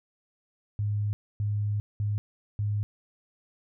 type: tone bursts at uneven times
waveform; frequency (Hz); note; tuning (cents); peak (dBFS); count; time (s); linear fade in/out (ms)
sine; 103.83; G#2; 0; -25; 4; 0.79-1.13 / 1.4-1.8 / 2-2.18 / 2.59-2.83; 0
effects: none